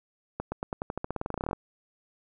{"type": "accelerating click train", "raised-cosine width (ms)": 1, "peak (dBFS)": -17, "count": 21, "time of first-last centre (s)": [0.4, 1.531], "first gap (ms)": 120, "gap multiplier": 0.91, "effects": []}